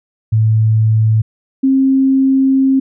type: tone pair in turn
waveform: sine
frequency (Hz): 110 / 267.3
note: A2 / C4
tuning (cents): 0 / +37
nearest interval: octave + minor third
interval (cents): 1537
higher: second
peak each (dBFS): -8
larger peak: neither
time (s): 0.32-1.22 / 1.63-2.8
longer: second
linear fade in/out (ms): 10
effects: none